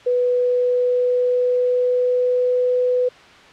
sine tone with pitch glide, 493.9 to 498.5 Hz, B4 to B4, 0 to +16 cents, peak -15 dBFS, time 0.06-3.09 s, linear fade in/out 10 ms, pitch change +16 cents, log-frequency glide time 0.22-2.77 s, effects white hiss -44 dBFS RMS until 3.52 s + low-pass 3000 Hz 12 dB/octave

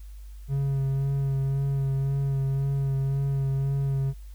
triangle tone with vibrato, 137 Hz, C#3, 20 cents flat, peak -21 dBFS, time 0.48-4.14 s, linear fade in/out 50 ms, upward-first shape sine, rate 1.9 Hz, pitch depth 19 cents each way, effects added 50 Hz sine -39 dBFS peak until 4.34 s + white hiss -61 dBFS RMS until 4.34 s

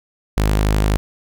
sawtooth tone, 51.91 Hz, G#1, in tune, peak -10 dBFS, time 0.37-0.97 s, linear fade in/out 0 ms, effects none

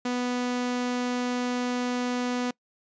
sawtooth tone, 246.9 Hz, B3, in tune, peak -22 dBFS, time 0.05-2.51 s, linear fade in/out 5 ms, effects noise-tail reverb RT60 0.1 s tail -24 dB re dry + resampled to 16000 Hz

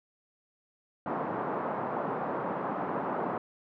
white band-pass noise, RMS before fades -33 dBFS, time 1.06-3.38 s, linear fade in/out 2 ms, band 150 to 1100 Hz, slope 24 dB/octave, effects none

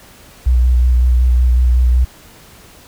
sine tone with vibrato, 61.7 Hz, B1, 1 cent flat, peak -8 dBFS, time 0.46-2.05 s, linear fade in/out 10 ms, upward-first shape square, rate 5.4 Hz, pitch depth 21 cents each way, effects pink hiss -42 dBFS RMS until 2.87 s

